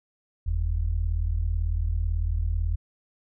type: tone pair together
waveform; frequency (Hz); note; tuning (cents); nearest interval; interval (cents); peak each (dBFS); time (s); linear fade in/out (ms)
sine; 44.03 / 82.1; F1 / E2; +15 / -6; major seventh; 1079; -25 / -26; 0.46-2.76; 10
effects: none